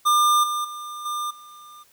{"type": "tone with level steps", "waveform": "square", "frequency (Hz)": 1200, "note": "D6", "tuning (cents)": 37, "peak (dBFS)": [-16, -24, -33, -26, -43], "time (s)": [0.05, 1.84], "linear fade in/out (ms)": 20, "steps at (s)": [0.43, 0.64, 1.05, 1.3], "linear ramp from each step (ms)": 10, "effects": ["white hiss -58 dBFS RMS until 1.92 s"]}